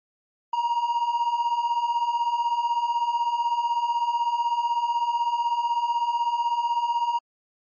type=beating tone pair; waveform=triangle; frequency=932.3 / 948.3 Hz; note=A#5 / A#5; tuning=0 / +29 cents; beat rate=16 Hz; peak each=-26 / -21 dBFS; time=0.53-7.19 s; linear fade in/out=5 ms; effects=MP3 32 kbps

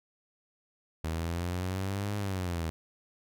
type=exponential two-way sweep; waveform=sawtooth; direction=up then down; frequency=79.4 to 103.83 to 79.4 Hz; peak=-27 dBFS; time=1.04-2.7 s; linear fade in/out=0 ms; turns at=2.16 s; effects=none

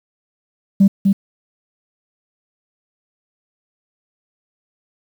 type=tone with echo; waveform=sine; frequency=196 Hz; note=G3; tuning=in tune; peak=-5 dBFS; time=0.8-0.88 s; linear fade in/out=10 ms; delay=250 ms; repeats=1; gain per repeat=-4 dB; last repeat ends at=1.13 s; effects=tanh soft clip ceiling -4 dBFS + 7-bit

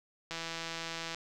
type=click train; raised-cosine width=0.2 ms; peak=-21 dBFS; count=139; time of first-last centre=0.31-1.146 s; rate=165 Hz; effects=none

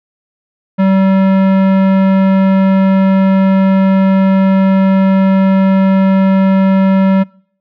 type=tone with tanh clipping; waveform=sine; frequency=192 Hz; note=G3; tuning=36 cents flat; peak=-9 dBFS; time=0.78-7.24 s; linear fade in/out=20 ms; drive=18 dB; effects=noise-tail reverb RT60 0.6 s tail -25 dB re dry

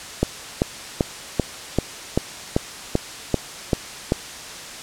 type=click train; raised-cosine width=2 ms; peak=-3 dBFS; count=11; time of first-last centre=0.23-4.121 s; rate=2.57 Hz; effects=white hiss -35 dBFS RMS until 4.82 s + low-pass 8000 Hz 12 dB/octave

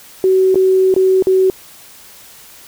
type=tone with dropouts; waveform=sine; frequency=377.1 Hz; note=F#4; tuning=33 cents sharp; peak=-8 dBFS; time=0.24-1.5 s; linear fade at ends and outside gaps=1 ms; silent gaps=0.545-0.556 / 0.941-0.963 / 1.224-1.27 s; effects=white hiss -40 dBFS RMS until 2.67 s

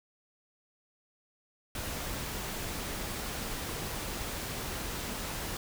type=noise; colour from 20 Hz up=pink; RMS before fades=-37 dBFS; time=1.75-5.57 s; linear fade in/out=2 ms; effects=none

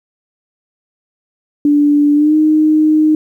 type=tone with pitch glide; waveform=sine; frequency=291.9 to 308.7 Hz; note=D4 to D#4; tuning=-10 to -14 cents; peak=-7 dBFS; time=1.65-3.15 s; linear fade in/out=2 ms; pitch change=+96 cents; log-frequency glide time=2.14-2.35 s; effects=8-bit

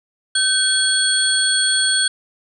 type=tone cluster; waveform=sine; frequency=1534 / 3332 / 4368 / 8710 Hz; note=G6 / G#7 / C#8 / C#9; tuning=-38 / +5 / -26 / -31 cents; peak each=-20 dBFS; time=0.35-2.08 s; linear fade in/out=5 ms; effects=none

